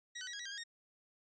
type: tone with pitch steps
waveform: 15% pulse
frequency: 1909 / 1508 / 1920 / 1647 / 1928 / 1597 / 1641 / 1856 Hz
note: A#6 / F#6 / B6 / G#6 / B6 / G6 / G#6 / A#6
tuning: +41 / +32 / -49 / -15 / -42 / +32 / -21 / -8 cents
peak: -36 dBFS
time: 0.15-0.638 s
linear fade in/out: 10 ms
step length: 61 ms
effects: resampled to 16000 Hz